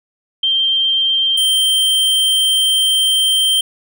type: tone pair in turn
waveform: sine / square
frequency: 3156 / 3138 Hz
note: G7 / G7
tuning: +11 / +1 cents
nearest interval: unison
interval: 10 cents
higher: first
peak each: -12 / -12 dBFS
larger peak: neither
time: 0.43-1.37 / 1.37-3.61 s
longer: second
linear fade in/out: 5 ms
effects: none